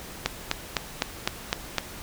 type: click train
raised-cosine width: 0.2 ms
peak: -5 dBFS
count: 7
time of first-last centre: 0.26-1.783 s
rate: 3.94 Hz
effects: pink hiss -41 dBFS RMS until 2.02 s